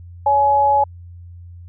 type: tone pair together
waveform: sine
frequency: 563 / 843.5 Hz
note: C#5 / G#5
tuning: +27 / +27 cents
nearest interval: perfect fifth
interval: 700 cents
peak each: -20 / -12 dBFS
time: 0.26-0.84 s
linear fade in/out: 5 ms
effects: added 87 Hz sine -35 dBFS peak until 1.68 s